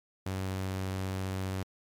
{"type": "tone", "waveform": "sawtooth", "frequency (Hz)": 94.8, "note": "F#2", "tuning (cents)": 43, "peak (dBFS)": -28, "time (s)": [0.26, 1.63], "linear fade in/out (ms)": 5, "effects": ["MP3 96 kbps"]}